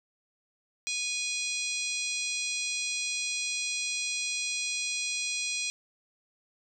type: harmonic tone with a mistuned harmonic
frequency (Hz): 825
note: G#5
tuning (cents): -12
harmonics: 3 / 4 / 5 / 6 / 7 / 8 / 9 / 10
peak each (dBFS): -34 / -40 / -37 / -42 / -36 / -44 / -40 / -42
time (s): 0.87-5.7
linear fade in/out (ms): 0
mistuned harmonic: 4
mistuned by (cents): +17
effects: none